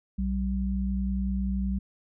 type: tone pair together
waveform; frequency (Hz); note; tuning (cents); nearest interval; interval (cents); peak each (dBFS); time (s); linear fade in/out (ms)
sine; 60.85 / 193.2; B1 / G3; -25 / -25; octave + minor sixth; 2000; -28; 0.18-1.79; 10
effects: none

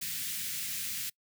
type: band-stop noise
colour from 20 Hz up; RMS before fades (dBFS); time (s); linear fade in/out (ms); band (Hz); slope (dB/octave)
white; -36; 0.01-1.1; 10; 210 to 1800; 24
effects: noise-tail reverb RT60 0.1 s tail -25 dB re dry + high-pass 100 Hz 12 dB/octave

